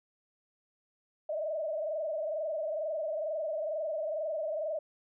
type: tone with frequency modulation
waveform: sine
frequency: 622.3 Hz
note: D#5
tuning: in tune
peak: -31 dBFS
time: 1.29-4.79 s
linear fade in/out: 5 ms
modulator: 22.2 Hz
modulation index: 1.6
effects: none